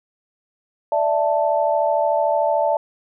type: chord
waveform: sine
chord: D suspended second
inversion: none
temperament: just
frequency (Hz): 587.3 / 660.7 / 881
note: D5 / E5 / A5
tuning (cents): 0 / +4 / +2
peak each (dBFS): -20 / -20 / -21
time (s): 0.92-2.77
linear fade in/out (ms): 2
effects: none